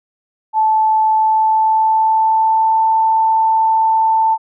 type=tone with pitch glide; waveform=sine; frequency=873 to 887.7 Hz; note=A5 to A5; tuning=-14 to +15 cents; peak=-10 dBFS; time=0.53-4.38 s; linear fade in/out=50 ms; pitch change=+29 cents; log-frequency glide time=1.1-2.83 s; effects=none